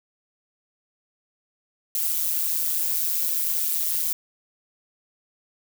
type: noise with amplitude modulation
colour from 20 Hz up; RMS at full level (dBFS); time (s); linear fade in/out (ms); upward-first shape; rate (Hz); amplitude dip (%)
violet; -21; 1.95-4.13; 2; sine; 162; 80
effects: none